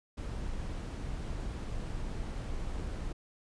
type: noise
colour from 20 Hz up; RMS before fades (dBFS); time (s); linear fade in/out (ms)
brown; -37; 0.17-3.13; 10
effects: resampled to 22050 Hz